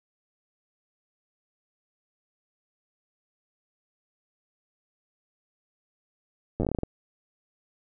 slowing click train, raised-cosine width 2 ms, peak -14 dBFS, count 11, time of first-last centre 6.6-6.834 s, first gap 9 ms, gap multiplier 1.2, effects none

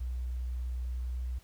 sine tone with pitch glide, 61.74 to 62.13 Hz, B1 to B1, 0 to +11 cents, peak -32 dBFS, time 0-1.39 s, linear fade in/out 10 ms, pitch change +11 cents, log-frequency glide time 1-1.19 s, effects pink hiss -62 dBFS RMS until 1.43 s

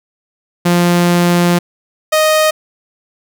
sawtooth tone pair in turn, 174.61 / 622.2 Hz, F3 / D#5, 0 / 0 cents, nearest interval octave + minor seventh, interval 2200 cents, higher second, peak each -5 dBFS, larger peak neither, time 0.65-1.59 / 2.12-2.51 s, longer first, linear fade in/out 10 ms, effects none

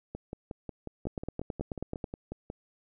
two click trains, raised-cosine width 2 ms, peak -24 / -20 dBFS, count 14 / 10, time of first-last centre 0.15-2.501 / 1.07-2.042 s, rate 5.53 / 9.26 Hz, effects none

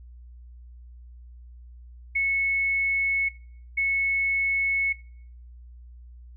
sine tone bursts at uneven times, 2200 Hz, C#7, 14 cents flat, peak -21 dBFS, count 2, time 2.15-3.29 / 3.77-4.93 s, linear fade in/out 10 ms, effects noise-tail reverb RT60 0.6 s tail -23 dB re dry + added 60 Hz sine -43 dBFS peak until 6.36 s

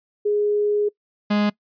sine / 45% pulse tone pair in turn, 415.3 / 207.7 Hz, G#4 / G#3, 0 / 0 cents, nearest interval octave, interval 1200 cents, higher first, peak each -17 dBFS, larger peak neither, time 0.25-0.89 / 1.3-1.5 s, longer first, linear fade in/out 10 ms, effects noise-tail reverb RT60 0.1 s tail -23 dB re dry + resampled to 11025 Hz

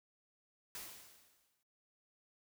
white noise with exponential decay, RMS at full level -45 dBFS, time 0.75-1.63 s, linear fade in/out 1 ms, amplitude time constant 190 ms, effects noise-tail reverb RT60 0.3 s tail -19 dB re dry

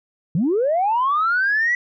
sine linear sweep, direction up, 143.5 to 1975.5 Hz, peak -15 dBFS, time 0.35-1.75 s, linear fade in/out 2 ms, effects tanh soft clip ceiling -12 dBFS

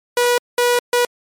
sawtooth tone bursts at uneven times, 486.1 Hz, B4, 28 cents flat, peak -9 dBFS, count 3, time 0.17-0.38 / 0.58-0.79 / 0.93-1.05 s, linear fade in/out 2 ms, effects MP3 64 kbps

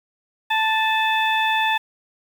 harmonic tone with a mistuned harmonic, 880 Hz, A5, in tune, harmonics 1 / 2 / 3 / 4, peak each -20 / -23 / -25 / -26 dBFS, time 0.5-1.78 s, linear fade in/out 10 ms, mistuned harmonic 3, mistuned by -25 cents, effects 7-bit

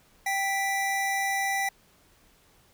square tone pair together, 784 / 1975.6 Hz, G5 / B6, 0 / 0 cents, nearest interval octave + major third, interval 1600 cents, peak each -29 / -29 dBFS, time 0.26-1.69 s, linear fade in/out 5 ms, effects pink hiss -61 dBFS RMS until 2.73 s

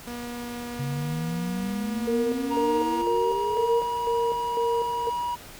sawtooth tone, 240.3 Hz, B3, 47 cents flat, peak -29 dBFS, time 0.07-3.02 s, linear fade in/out 5 ms
sine exponential sweep, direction up, 134.7 to 479.6 Hz, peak -27 dBFS, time 0.79-3.82 s, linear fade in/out 5 ms
sine tone with tremolo, 464.2 Hz, A#4, 7 cents flat, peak -23 dBFS, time 2.07-5.1 s, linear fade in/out 10 ms, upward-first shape square, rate 2 Hz, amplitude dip 70%
triangle tone with pitch glide, 943 to 963.9 Hz, A#5 to B5, +20 to -42 cents, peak -24 dBFS, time 2.5-5.36 s, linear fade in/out 20 ms, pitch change +38 cents, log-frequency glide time 2.86-3.88 s
effects pink hiss -44 dBFS RMS until 5.59 s

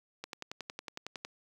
click train, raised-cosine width 0.2 ms, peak -22 dBFS, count 12, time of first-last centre 0.24-1.249 s, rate 10.9 Hz, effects high-pass 150 Hz 12 dB/octave + 9-bit

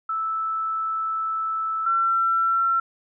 sine tone pair in turn, 1315 / 1349.6 Hz, E6 / E6, -5 / +40 cents, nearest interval unison, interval 45 cents, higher second, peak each -23 / -18 dBFS, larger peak second, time 0.09-1.86 / 1.86-2.8 s, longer first, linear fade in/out 5 ms, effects none

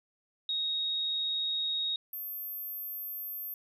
sine tone pair in turn, 3759 / 13396 Hz, A#7 / G#9, +14 / +14 cents, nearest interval octave + minor seventh, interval 2200 cents, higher second, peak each -29 / -36 dBFS, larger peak first, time 0.49-1.96 / 2.13-3.54 s, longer first, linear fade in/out 2 ms, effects none

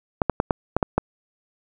clicks, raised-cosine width 1 ms, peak -4 dBFS, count 7, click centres 0.218 / 0.297 / 0.401 / 0.508 / 0.766 / 0.828 / 0.98 s, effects none

